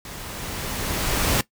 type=noise with level ramp; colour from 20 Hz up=pink; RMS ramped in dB=-37 to -20 dBFS; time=0.05-1.41 s; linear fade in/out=2 ms; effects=noise-tail reverb RT60 0.1 s tail -18 dB re dry